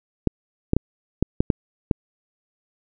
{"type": "clicks", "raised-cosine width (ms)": 3, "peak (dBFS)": -4, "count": 7, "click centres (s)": [0.273, 0.734, 0.766, 1.226, 1.405, 1.502, 1.912], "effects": []}